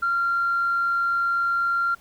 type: tone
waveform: sine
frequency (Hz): 1382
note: F6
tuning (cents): -19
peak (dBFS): -19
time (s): 0.02-1.95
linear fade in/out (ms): 10
effects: tanh soft clip ceiling -15 dBFS + pink hiss -54 dBFS RMS until 2 s